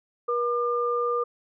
sine tone pair together, 480 / 1201.5 Hz, B4 / D6, -49 / +39 cents, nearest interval octave + major third, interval 1588 cents, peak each -25 / -26 dBFS, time 0.28-1.24 s, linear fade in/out 10 ms, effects none

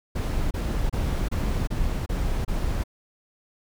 brown noise bursts, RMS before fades -25 dBFS, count 7, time 0.15-2.838 s, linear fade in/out 10 ms, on 360 ms, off 28 ms, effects none

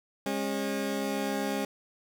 20% pulse tone pair together, 203.8 / 272 Hz, G#3 / C#4, -32 / -33 cents, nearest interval perfect fourth, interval 499 cents, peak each -27 dBFS, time 0.26-1.65 s, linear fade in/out 2 ms, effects none

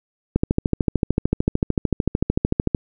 click train, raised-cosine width 3 ms, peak -4 dBFS, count 33, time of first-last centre 0.36-2.748 s, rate 13.4 Hz, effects none

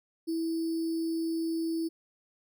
sine tone with sample-and-hold, 327.6 Hz, E4, 11 cents flat, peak -28 dBFS, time 0.27-1.89 s, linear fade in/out 20 ms, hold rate 4900 Hz, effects none

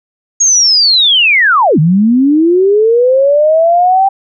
sine linear two-way sweep, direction down then up, 6645 to 146.83 to 789 Hz, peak -5 dBFS, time 0.4-4.09 s, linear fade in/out 10 ms, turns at 1.79 s, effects none

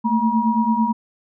sine tone cluster, 219.3 / 228.3 / 956 Hz, A3 / A#3 / A#5, -6 / -36 / +43 cents, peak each -20 dBFS, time 0.04-0.93 s, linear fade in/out 20 ms, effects none

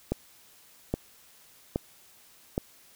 click train, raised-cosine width 2 ms, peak -13 dBFS, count 4, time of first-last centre 0.12-2.579 s, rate 1.22 Hz, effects white hiss -57 dBFS RMS until 2.95 s

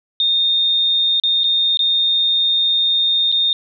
sine tone with dropouts, 3662 Hz, A#7, 32 cents flat, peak -13 dBFS, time 0.2-3.53 s, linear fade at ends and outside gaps 1 ms, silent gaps 1.199-1.236 / 1.435-1.441 / 1.772-1.792 / 3.317-3.324 s, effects none

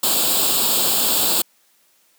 white noise with comb filter, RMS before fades -18 dBFS, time 0.03-1.42 s, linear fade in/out 5 ms, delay 0.25 ms, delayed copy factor +0.8, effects white hiss -59 dBFS RMS until 2.18 s + high-pass 200 Hz 12 dB/octave

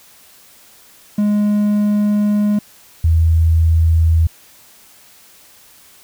triangle / sine tone pair in turn, 207.7 / 81.6 Hz, G#3 / E2, 0 / -17 cents, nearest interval octave + major third, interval 1617 cents, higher first, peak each -10 / -9 dBFS, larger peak second, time 1.18-2.59 / 3.04-4.27 s, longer first, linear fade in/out 5 ms, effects white hiss -46 dBFS RMS until 6.03 s

